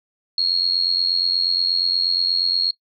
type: tone with amplitude modulation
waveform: sine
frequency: 4285 Hz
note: C8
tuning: 40 cents sharp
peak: -13 dBFS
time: 0.38-2.71 s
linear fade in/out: 2 ms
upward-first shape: sine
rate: 88.4 Hz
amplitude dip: 85%
effects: noise-tail reverb RT60 0.1 s tail -20 dB re dry